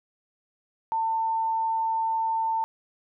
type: tone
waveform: sine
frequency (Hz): 897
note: A5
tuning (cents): +33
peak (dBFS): -23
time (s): 0.92-2.64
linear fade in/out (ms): 0
effects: none